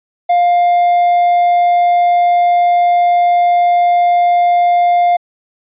triangle tone, 703 Hz, F5, 11 cents sharp, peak -6 dBFS, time 0.29-5.17 s, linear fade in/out 10 ms, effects resampled to 8000 Hz

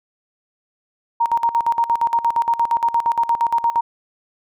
sine tone with tremolo, 932.3 Hz, A#5, in tune, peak -13 dBFS, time 1.2-3.81 s, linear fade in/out 10 ms, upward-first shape square, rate 8.6 Hz, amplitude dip 80%, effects none

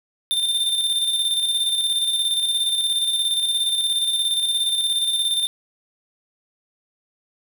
square tone with tremolo, 3591 Hz, A7, 35 cents sharp, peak -18 dBFS, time 0.31-5.47 s, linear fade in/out 0 ms, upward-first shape square, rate 17 Hz, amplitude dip 40%, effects none

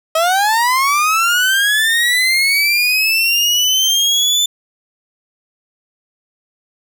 30% pulse linear sweep, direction up, 630 to 3538 Hz, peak -9 dBFS, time 0.15-4.46 s, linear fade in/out 5 ms, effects none

